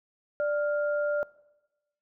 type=tone pair together; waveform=sine; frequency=588.6 / 1400 Hz; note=D5 / F6; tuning=+4 / +4 cents; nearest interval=octave + minor third; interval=1500 cents; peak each=-25 / -35 dBFS; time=0.4-1.23 s; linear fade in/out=0 ms; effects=noise-tail reverb RT60 1.0 s tail -21 dB re dry